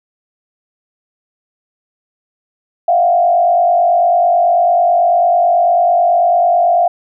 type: tone with frequency modulation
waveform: sine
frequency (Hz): 698.5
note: F5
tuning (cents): 0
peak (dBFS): -8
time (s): 2.88-6.88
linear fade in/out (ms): 5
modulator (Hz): 49.1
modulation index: 0.85
effects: none